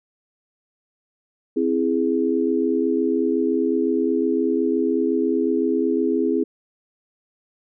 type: chord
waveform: sine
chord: C augmented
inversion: none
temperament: equal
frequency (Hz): 261.6 / 329.6 / 415.3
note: C4 / E4 / G#4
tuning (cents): 0 / 0 / 0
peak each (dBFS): -22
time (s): 1.56-6.44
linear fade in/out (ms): 10
effects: none